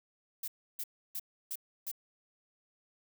violet noise bursts, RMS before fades -38 dBFS, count 5, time 0.43-1.915 s, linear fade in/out 5 ms, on 49 ms, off 310 ms, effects none

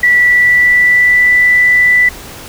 sine tone with pitch glide, 1956 to 1979.9 Hz, B6 to B6, -17 to +4 cents, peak -5 dBFS, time 0.03-2.09 s, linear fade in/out 5 ms, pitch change +21 cents, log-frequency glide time 0.15-1.35 s, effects pink hiss -30 dBFS RMS until 2.48 s

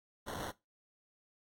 white noise with sample-and-hold, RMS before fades -41 dBFS, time 0.26-0.52 s, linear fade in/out 20 ms, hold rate 2450 Hz, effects noise-tail reverb RT60 0.2 s tail -18 dB re dry + AAC 64 kbps

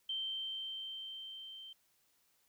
sine tone with level ramp, 3124 Hz, G7, 7 cents flat, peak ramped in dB -35 to -48 dBFS, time 0.09-1.73 s, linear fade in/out 5 ms, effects white hiss -74 dBFS RMS until 2.48 s

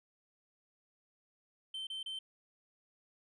sine tone bursts, 3100 Hz, G7, 20 cents flat, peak -36 dBFS, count 3, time 1.74-2.19 s, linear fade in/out 5 ms, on 130 ms, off 30 ms, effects tanh soft clip ceiling -38 dBFS

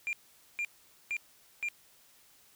sine tone bursts, 2393 Hz, D7, 32 cents sharp, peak -28 dBFS, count 4, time 0.07-1.686 s, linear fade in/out 0 ms, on 59 ms, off 460 ms, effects tanh soft clip ceiling -30 dBFS + white hiss -62 dBFS RMS until 2.55 s

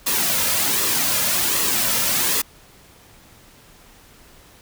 white noise with flanger, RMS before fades -20 dBFS, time 0.06-2.42 s, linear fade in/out 10 ms, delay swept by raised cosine 1.3 to 2.7 ms, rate 1.3 Hz, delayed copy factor -0.5, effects pink hiss -49 dBFS RMS until 4.61 s

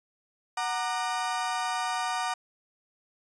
35% pulse chord, Gb augmented, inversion none, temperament equal with one note detuned, 740 / 932.3 / 1200.7 Hz, Gb5 / Bb5 / D6, 0 / 0 / +38 cents, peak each -30 / -31 / -32 dBFS, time 0.57-2.34 s, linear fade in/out 5 ms, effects resampled to 22050 Hz

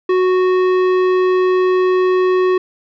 sine tone with tanh clipping, 368.9 Hz, F#4, 5 cents flat, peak -13 dBFS, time 0.09-2.58 s, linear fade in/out 5 ms, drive 14 dB, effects none

